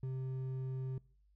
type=tone with hard clipping; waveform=sine; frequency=130.81 Hz; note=C3; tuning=in tune; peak=-38 dBFS; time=0.03-0.98 s; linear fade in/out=2 ms; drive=5 dB; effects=noise-tail reverb RT60 0.5 s tail -24 dB re dry + added 50 Hz sine -66 dBFS peak until 1.35 s